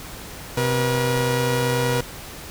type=tone pair together; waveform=sawtooth; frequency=127.91 / 481.1 Hz; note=C3 / B4; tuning=-39 / -45 cents; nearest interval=octave + major seventh; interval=2294 cents; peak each=-18 dBFS; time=0.57-2.01 s; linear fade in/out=5 ms; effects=pink hiss -37 dBFS RMS until 2.5 s